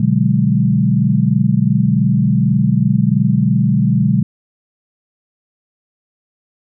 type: chord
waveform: sine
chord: G# half-diminished seventh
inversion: first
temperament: equal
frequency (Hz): 123.47 / 146.83 / 185 / 207.7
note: B2 / D3 / F#3 / G#3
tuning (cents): 0 / 0 / 0 / 0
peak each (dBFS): -16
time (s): 0-4.23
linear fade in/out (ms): 5
effects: none